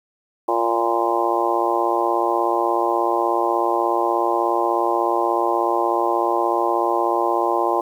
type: harmonic tone with a mistuned harmonic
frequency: 116.54 Hz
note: A#2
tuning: in tune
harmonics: 3 / 4 / 5 / 6 / 7 / 8 / 9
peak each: -23 / -27 / -25 / -26 / -23 / -27 / -24 dBFS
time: 0.48-7.81 s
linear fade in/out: 5 ms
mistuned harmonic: 9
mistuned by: -22 cents
effects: 8-bit

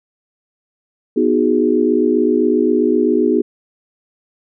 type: chord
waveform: sine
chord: G# minor seventh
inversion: first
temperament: equal with one note detuned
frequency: 246.9 / 311.1 / 367.7 / 415.3 Hz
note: B3 / D#4 / F#4 / G#4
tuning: 0 / 0 / -11 / 0 cents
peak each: -17 dBFS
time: 1.16-3.42 s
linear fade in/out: 10 ms
effects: none

